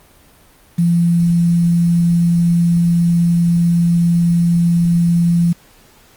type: tone with quantisation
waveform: sine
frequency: 170.9 Hz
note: F3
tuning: 37 cents flat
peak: -10 dBFS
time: 0.78-5.53 s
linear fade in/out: 10 ms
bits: 6
effects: pink hiss -48 dBFS RMS until 6.16 s + Opus 32 kbps